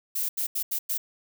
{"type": "noise bursts at uneven times", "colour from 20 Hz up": "violet", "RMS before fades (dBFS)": -28, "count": 5, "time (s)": [[0.15, 0.29], [0.37, 0.47], [0.55, 0.63], [0.71, 0.79], [0.89, 0.98]], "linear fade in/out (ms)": 10, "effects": []}